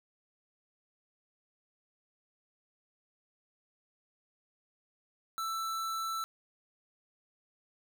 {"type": "tone", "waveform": "square", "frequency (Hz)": 1326, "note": "E6", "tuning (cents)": 10, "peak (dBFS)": -34, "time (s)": [5.38, 6.24], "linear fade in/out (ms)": 0, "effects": []}